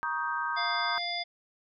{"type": "chord", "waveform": "sine", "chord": "Eb dominant seventh", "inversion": "second", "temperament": "equal with one note detuned", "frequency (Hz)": [944.8, 1108.7, 1244.5, 1568], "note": ["Bb5", "Db6", "Eb6", "G6"], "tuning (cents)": [23, 0, 0, 0], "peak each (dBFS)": [-34, -38, -34, -33], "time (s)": [0.03, 0.98], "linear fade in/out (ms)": 0}
{"type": "harmonic tone", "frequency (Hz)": 698.5, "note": "F5", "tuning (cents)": 0, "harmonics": [1, 3, 5, 7], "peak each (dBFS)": [-36, -36, -36, -36], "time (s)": [0.56, 1.24], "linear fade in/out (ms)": 20}
{"effects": []}